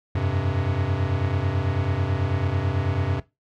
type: chord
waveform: square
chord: F suspended second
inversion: none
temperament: equal with one note detuned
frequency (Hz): 88.88 / 98 / 130.81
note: F2 / G2 / C3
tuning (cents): +31 / 0 / 0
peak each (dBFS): -27 / -26 / -28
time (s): 0.15-3.2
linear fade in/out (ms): 5
effects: noise-tail reverb RT60 0.2 s tail -17 dB re dry + low-pass 3000 Hz 12 dB/octave